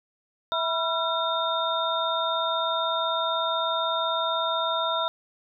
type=tone cluster; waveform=sine; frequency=655 / 981 / 1358 / 3656 Hz; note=E5 / B5 / F6 / A#7; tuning=-11 / -12 / -49 / -34 cents; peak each=-29 dBFS; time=0.52-5.08 s; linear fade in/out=0 ms; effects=none

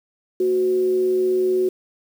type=tone with frequency modulation; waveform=sine; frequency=369.9 Hz; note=F#4; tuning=in tune; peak=-16 dBFS; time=0.4-1.69 s; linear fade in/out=5 ms; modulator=144 Hz; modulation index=0.24; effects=7-bit

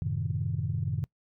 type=chord; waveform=sine; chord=F# diminished seventh; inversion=none; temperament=equal; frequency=92.5 / 110 / 130.81 / 155.56 Hz; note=F#2 / A2 / C3 / Eb3; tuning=0 / 0 / 0 / 0 cents; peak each=-33 dBFS; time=0.02-1.04 s; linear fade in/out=0 ms; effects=noise-tail reverb RT60 0.1 s tail -24 dB re dry + tanh soft clip ceiling -18 dBFS

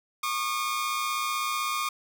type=tone pair together; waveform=sawtooth; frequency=1096 / 1211.9 Hz; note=C#6 / D#6; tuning=-20 / -46 cents; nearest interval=major second; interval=174 cents; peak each=-28 / -25 dBFS; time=0.23-1.89 s; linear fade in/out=5 ms; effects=none

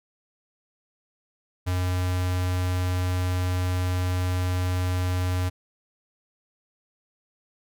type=tone with notch filter; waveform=square; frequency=90.9 Hz; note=F#2; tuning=30 cents flat; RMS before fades=-25 dBFS; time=1.66-5.5 s; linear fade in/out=20 ms; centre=360 Hz; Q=1.6; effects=none

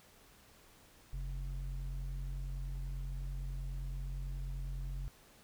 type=tone with low-pass filter; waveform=square; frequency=45.28 Hz; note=F#1; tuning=37 cents flat; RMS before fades=-40 dBFS; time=1.13-5.08 s; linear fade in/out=0 ms; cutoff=110 Hz; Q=2.8; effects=pink hiss -62 dBFS RMS until 5.43 s

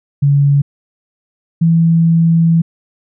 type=tone pair in turn; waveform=sine; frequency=141.8 / 165.58 Hz; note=C#3 / E3; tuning=+40 / +8 cents; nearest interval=minor third; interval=268 cents; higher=second; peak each=-7 dBFS; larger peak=neither; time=0.22-0.62 / 1.61-2.62 s; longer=second; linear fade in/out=10 ms; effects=none

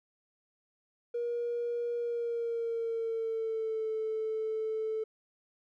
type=tone with pitch glide; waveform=triangle; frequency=475.6 to 438.7 Hz; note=A#4 to A4; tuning=+35 to -5 cents; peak=-27 dBFS; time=1.14-5.04 s; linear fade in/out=10 ms; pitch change=-140 cents; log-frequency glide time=1.96-3.89 s; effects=tanh soft clip ceiling -28 dBFS

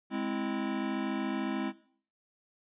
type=chord; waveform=square; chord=Ab augmented; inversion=none; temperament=equal; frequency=207.7 / 261.6 / 329.6 Hz; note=Ab3 / C4 / E4; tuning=0 / 0 / 0 cents; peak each=-36 / -35 / -37 dBFS; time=0.1-1.73 s; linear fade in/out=50 ms; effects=noise-tail reverb RT60 0.5 s tail -17 dB re dry + resampled to 8000 Hz

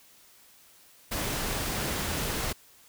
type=noise; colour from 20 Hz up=pink; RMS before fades=-31 dBFS; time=1.11-2.53 s; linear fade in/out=10 ms; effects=white hiss -57 dBFS RMS until 2.88 s

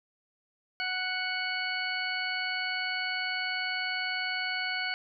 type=harmonic tone; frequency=740 Hz; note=F#5; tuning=in tune; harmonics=1 / 2 / 3 / 4 / 6; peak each=-39 / -34 / -34 / -39 / -37 dBFS; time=0.8-4.94 s; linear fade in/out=0 ms; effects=none

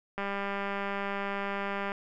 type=click train; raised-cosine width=0.5 ms; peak=-19 dBFS; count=347; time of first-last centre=0.18-1.919 s; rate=199 Hz; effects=none

